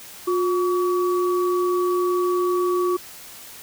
sine tone pair together, 358 / 1136.6 Hz, F4 / C#6, +43 / +43 cents, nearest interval octave + minor sixth, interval 2000 cents, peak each -19 / -25 dBFS, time 0.27-2.97 s, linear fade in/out 10 ms, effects white hiss -41 dBFS RMS until 3.62 s

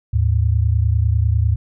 sine tone pair together, 77.1 / 107.11 Hz, D#2 / A2, -15 / -46 cents, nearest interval tritone, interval 569 cents, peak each -16 dBFS, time 0.13-1.56 s, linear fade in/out 10 ms, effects none

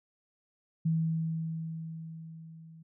sine tone with level ramp, 162 Hz, E3, 30 cents flat, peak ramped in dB -24 to -49 dBFS, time 0.85-2.83 s, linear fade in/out 10 ms, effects none

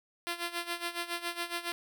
5% pulse tone with tremolo, 344 Hz, F4, 26 cents flat, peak -20 dBFS, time 0.27-1.72 s, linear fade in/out 0 ms, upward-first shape sine, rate 7.2 Hz, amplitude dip 80%, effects none

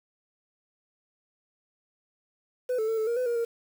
sine tone with pitch steps, 501 / 437.9 / 448.1 / 437.1 / 470.1 / 504 / 473.8 / 464.7 Hz, B4 / A4 / A4 / A4 / A#4 / B4 / A#4 / A#4, +25 / -8 / +32 / -11 / +15 / +35 / +28 / -5 cents, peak -22 dBFS, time 2.69-3.45 s, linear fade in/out 10 ms, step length 95 ms, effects tanh soft clip ceiling -24 dBFS + 8-bit

